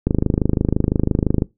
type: click train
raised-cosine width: 3 ms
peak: -3 dBFS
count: 36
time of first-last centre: 0.07-1.421 s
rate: 25.9 Hz
effects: noise-tail reverb RT60 0.2 s tail -21 dB re dry